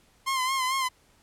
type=tone with vibrato; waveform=sawtooth; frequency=1046.5 Hz; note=C6; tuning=in tune; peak=-21 dBFS; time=0.26-0.89 s; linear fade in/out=20 ms; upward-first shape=sine; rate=4.5 Hz; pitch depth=56 cents each way; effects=pink hiss -62 dBFS RMS until 1.22 s + low-pass 12000 Hz 12 dB/octave